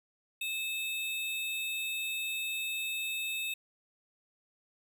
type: tone pair together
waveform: square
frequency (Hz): 2608 / 3688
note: E7 / A#7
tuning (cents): -19 / -19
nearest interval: tritone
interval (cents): 600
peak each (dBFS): -35 / -39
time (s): 0.41-3.54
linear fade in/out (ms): 5
effects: none